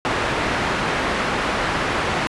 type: low-pass noise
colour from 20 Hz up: white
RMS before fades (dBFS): -22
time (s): 0.05-2.27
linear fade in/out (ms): 0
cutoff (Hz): 1700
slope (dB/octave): 12
effects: resampled to 24000 Hz